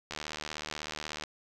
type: click train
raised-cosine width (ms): 0.2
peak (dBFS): -19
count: 87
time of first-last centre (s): 0.11-1.237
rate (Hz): 76.3
effects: none